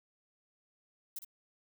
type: noise with echo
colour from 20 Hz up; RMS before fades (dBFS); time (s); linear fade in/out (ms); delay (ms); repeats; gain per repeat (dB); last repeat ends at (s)
violet; -40; 1.16-1.19; 5; 58; 1; -9; 1.248
effects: none